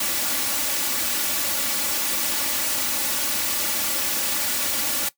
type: noise with comb filter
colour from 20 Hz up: white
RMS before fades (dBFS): -24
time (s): 0-5.09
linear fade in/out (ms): 5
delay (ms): 3.5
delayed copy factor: +0.75
effects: noise-tail reverb RT60 0.1 s tail -18 dB re dry + high-pass 80 Hz 12 dB/octave